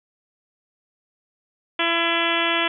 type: harmonic tone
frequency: 336 Hz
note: E4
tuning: 33 cents sharp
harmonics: 1 / 2 / 3 / 4 / 5 / 6 / 7 / 8 / 9 / 10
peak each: -28 / -28 / -28 / -28 / -28 / -28 / -28 / -28 / -28 / -28 dBFS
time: 1.79-2.68 s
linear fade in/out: 5 ms
effects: none